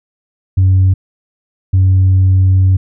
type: tone pair in turn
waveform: sine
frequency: 94.1 / 94.1 Hz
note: F#2 / F#2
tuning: +30 / +30 cents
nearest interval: unison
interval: 0 cents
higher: neither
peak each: -4 dBFS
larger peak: neither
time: 0.57-0.94 / 1.73-2.77 s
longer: second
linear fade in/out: 10 ms
effects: tanh soft clip ceiling -4 dBFS